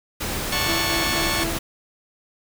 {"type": "noise", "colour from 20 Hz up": "pink", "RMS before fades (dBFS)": -27, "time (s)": [0.2, 1.59], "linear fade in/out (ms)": 10}
{"type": "chord", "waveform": "10% pulse", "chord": "D major seventh", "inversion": "none", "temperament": "just", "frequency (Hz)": [587.3, 734.2, 881, 1101.2], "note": ["D5", "F#5", "A5", "C#6"], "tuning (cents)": [0, -14, 2, -12], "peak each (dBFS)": [-23, -24, -21, -18], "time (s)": [0.52, 1.44], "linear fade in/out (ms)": 5}
{"type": "tone with tremolo", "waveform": "30% pulse", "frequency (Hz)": 332.2, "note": "E4", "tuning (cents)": 13, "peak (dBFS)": -23, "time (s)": [0.67, 1.59], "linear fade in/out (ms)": 20, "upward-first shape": "sine", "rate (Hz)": 4.2, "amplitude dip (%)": 60}
{"effects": []}